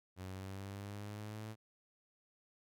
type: exponential sweep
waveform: sawtooth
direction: up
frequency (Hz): 92.5 to 110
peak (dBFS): -40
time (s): 0.16-1.56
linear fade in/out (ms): 50
effects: none